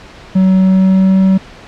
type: tone with pitch glide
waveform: triangle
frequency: 188.3 to 190.49 Hz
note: F#3 to G3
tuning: +31 to -49 cents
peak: -4 dBFS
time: 0.35-1.38 s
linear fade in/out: 10 ms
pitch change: +20 cents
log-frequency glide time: 0.6-1.17 s
effects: pink hiss -35 dBFS RMS until 1.67 s + low-pass 4000 Hz 12 dB/octave